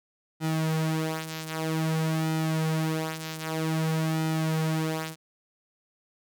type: tone with flanger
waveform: sawtooth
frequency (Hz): 159.1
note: D#3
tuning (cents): +39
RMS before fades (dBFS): -28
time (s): 0.4-5.16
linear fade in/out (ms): 50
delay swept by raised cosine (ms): 1.8 to 6.4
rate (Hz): 0.52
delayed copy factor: -0.65
effects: none